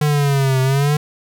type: exponential two-way sweep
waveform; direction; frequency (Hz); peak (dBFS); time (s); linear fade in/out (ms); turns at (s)
square; down then up; 151 to 130 to 151; -14; 0.01-0.97; 5; 0.61
effects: none